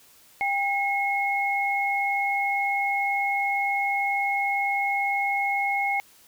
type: tone pair together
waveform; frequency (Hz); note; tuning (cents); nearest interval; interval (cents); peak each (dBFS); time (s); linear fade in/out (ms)
sine; 798 / 2169; G5 / C#7; +31 / -38; octave + perfect fourth; 1731; -25; 0.41-6; 0
effects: white hiss -55 dBFS RMS until 6.27 s